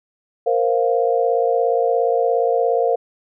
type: chord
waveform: sine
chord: Bb suspended second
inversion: none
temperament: equal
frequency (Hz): 466.2 / 523.3 / 698.5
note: Bb4 / C5 / F5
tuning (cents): 0 / 0 / 0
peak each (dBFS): -18 / -20 / -20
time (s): 0.46-2.96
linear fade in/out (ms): 10
effects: none